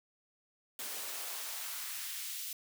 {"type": "noise with high-pass filter sweep", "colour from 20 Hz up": "white", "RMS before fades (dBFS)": -41, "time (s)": [0.79, 2.53], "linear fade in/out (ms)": 2, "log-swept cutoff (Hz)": [250, 3300], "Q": 0.88, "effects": []}